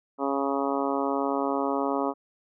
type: harmonic tone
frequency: 138.59 Hz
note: C#3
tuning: in tune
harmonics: 2 / 3 / 4 / 5 / 6 / 7 / 8 / 9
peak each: -29 / -31 / -32 / -33 / -34 / -34 / -35 / -36 dBFS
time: 0.18-2.14 s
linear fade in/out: 50 ms
effects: none